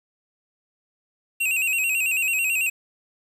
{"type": "tone with vibrato", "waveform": "square", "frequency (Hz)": 2637, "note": "E7", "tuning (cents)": 0, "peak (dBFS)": -21, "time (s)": [1.4, 2.7], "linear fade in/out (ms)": 10, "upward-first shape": "square", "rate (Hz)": 9.1, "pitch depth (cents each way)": 68, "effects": ["8-bit"]}